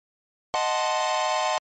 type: chord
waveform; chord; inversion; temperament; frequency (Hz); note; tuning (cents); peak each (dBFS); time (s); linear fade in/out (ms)
45% pulse; D# diminished seventh; none; equal; 622.3 / 740 / 880 / 1046.5; D#5 / F#5 / A5 / C6; 0 / 0 / 0 / 0; -28; 0.54-1.58; 0
effects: MP3 32 kbps